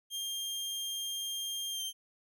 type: tone with pitch glide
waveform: sawtooth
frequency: 3202 to 3152 Hz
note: G7 to G7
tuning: +36 to +9 cents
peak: -32 dBFS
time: 0.1-1.93 s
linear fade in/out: 50 ms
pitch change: -27 cents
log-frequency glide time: 1.71-1.82 s
effects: none